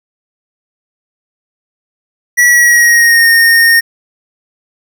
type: tone with pitch glide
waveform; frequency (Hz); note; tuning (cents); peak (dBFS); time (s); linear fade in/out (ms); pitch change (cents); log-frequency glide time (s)
square; 1938 to 1843; B6 to A#6; -33 to -20; -5; 2.37-3.81; 20; -87; 2.47-3.27
effects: none